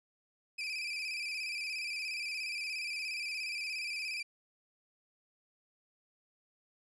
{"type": "tone with vibrato", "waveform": "30% pulse", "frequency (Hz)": 2447, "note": "D#7", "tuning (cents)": -29, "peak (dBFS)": -33, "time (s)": [0.58, 4.23], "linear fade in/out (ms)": 10, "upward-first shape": "square", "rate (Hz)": 17, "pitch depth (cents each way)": 61, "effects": ["resampled to 22050 Hz"]}